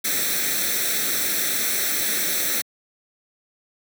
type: noise with comb filter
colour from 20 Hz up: white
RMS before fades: -23 dBFS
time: 0.04-2.62 s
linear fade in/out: 10 ms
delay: 0.51 ms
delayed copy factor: +0.75
effects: high-pass 200 Hz 12 dB/octave